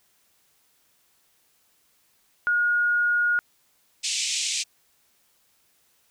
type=tone; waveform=sine; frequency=1437 Hz; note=F6; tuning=49 cents sharp; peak=-19 dBFS; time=2.47-3.39 s; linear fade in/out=0 ms
type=band-pass noise; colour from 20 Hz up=white; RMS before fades=-27 dBFS; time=4.03-4.64 s; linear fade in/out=20 ms; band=2300 to 8000 Hz; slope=48 dB/octave
effects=white hiss -65 dBFS RMS until 6.1 s